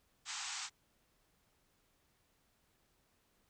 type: band-pass noise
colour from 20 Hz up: white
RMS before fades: -43 dBFS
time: 0.25-0.7 s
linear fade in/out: 50 ms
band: 760 to 8000 Hz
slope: 96 dB/octave
effects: pink hiss -75 dBFS RMS until 3.49 s